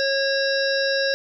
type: harmonic tone with a mistuned harmonic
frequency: 546 Hz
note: C#5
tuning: 26 cents flat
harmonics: 1 / 3 / 5 / 7 / 9 / 10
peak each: -22 / -24 / -37 / -30 / -31 / -29 dBFS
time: 0-1.14 s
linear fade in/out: 0 ms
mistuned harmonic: 7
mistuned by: +37 cents
effects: none